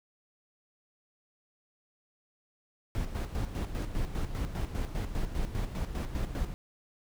brown noise with tremolo, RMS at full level -31 dBFS, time 2.95-6.54 s, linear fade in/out 0 ms, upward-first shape square, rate 5 Hz, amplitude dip 60%, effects none

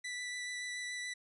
sawtooth tone with vibrato, 1975.5 Hz, B6, in tune, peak -35 dBFS, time 0.04-1.14 s, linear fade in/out 10 ms, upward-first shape sine, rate 7 Hz, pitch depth 10 cents each way, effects resampled to 24000 Hz

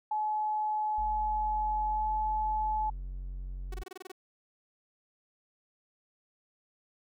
sine tone with pitch glide, 854 to 859.9 Hz, G#5 to A5, +48 to -40 cents, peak -28 dBFS, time 0.11-2.9 s, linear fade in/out 5 ms, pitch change +12 cents, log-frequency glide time 1.87-2.09 s
triangle tone, 45.65 Hz, F#1, 23 cents flat, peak -34 dBFS, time 0.98-3.83 s, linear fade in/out 0 ms
sawtooth tone bursts, 373.9 Hz, F#4, 18 cents sharp, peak -37 dBFS, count 9, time 3.72-4.118 s, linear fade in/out 5 ms, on 22 ms, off 25 ms
effects none

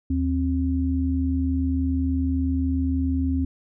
sine tone pair together, 78.25 / 265.2 Hz, D#2 / C4, +10 / +23 cents, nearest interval octave + major sixth, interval 2113 cents, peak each -23 dBFS, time 0.1-3.45 s, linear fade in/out 5 ms, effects none

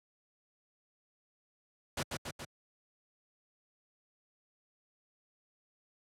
pink noise with echo, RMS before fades -34 dBFS, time 1.97-2.03 s, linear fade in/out 5 ms, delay 140 ms, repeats 3, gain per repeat -3 dB, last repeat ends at 2.45 s, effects high-pass 80 Hz 12 dB/octave + low-pass 9000 Hz 12 dB/octave

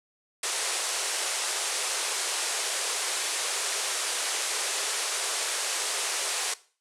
white band-pass noise, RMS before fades -30 dBFS, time 0.43-6.54 s, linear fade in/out 5 ms, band 370 to 10000 Hz, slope 48 dB/octave, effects noise-tail reverb RT60 0.4 s tail -18 dB re dry

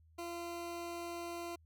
20% pulse tone, 342.9 Hz, F4, 32 cents flat, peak -36 dBFS, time 0.18-1.56 s, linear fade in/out 10 ms, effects added 80 Hz sine -62 dBFS peak until 1.65 s

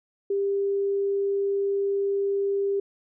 sine tone, 397.5 Hz, G4, 24 cents sharp, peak -22 dBFS, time 0.3-2.8 s, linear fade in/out 5 ms, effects none

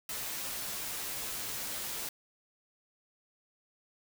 white noise with comb filter, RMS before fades -38 dBFS, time 0.09-2.09 s, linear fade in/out 2 ms, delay 12 ms, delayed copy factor -0.65, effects none

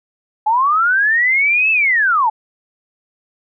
sine linear two-way sweep, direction up then down, 830.6 to 2649 to 830.6 Hz, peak -11 dBFS, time 0.46-2.3 s, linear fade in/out 10 ms, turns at 1.71 s, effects none

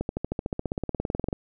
accelerating click train, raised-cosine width 2 ms, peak -14 dBFS, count 23, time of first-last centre 0.01-1.329 s, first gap 81 ms, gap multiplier 0.97, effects none

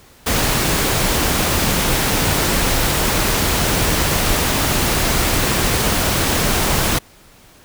pink noise, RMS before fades -17 dBFS, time 0.26-6.99 s, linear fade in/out 10 ms, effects pink hiss -47 dBFS RMS until 7.64 s

